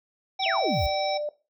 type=harmonic tone; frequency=769 Hz; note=G5; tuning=33 cents flat; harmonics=1 / 3 / 5 / 7; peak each=-27 / -37 / -34 / -35 dBFS; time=0.39-1.18 s; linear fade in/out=10 ms
type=exponential sweep; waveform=sine; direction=down; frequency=3954 to 55.6 Hz; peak=-25 dBFS; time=0.42-0.87 s; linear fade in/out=5 ms
type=tone with pitch glide; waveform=sine; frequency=663 to 594.1 Hz; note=E5 to D5; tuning=+10 to +20 cents; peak=-27 dBFS; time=0.46-1.29 s; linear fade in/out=2 ms; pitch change=-190 cents; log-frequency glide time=0.61-0.73 s
type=noise with exponential growth; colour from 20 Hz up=violet; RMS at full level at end=-43 dBFS; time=0.55-0.86 s; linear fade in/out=1 ms; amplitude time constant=66 ms
effects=noise-tail reverb RT60 0.3 s tail -17 dB re dry